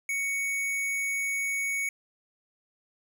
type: tone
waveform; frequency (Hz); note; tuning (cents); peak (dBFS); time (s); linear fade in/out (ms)
square; 2228; C#7; +8; -28; 0.09-1.89; 2
effects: none